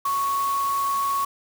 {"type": "tone in noise", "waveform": "sine", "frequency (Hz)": 1108.7, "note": "C#6", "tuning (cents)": 0, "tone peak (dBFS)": -21, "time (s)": [0.05, 1.25], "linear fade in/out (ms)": 5, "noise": "white", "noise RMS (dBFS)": -36, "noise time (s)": [0.05, 1.25], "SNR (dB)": 12, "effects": []}